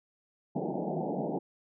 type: band-pass noise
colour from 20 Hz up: pink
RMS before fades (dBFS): -33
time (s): 0.55-1.39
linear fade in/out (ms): 10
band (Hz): 150 to 850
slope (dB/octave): 96
effects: none